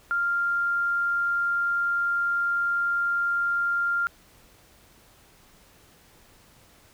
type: tone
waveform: sine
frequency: 1395 Hz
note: F6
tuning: 2 cents flat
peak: -22 dBFS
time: 0.11-4.07 s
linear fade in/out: 0 ms
effects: pink hiss -56 dBFS RMS until 6.93 s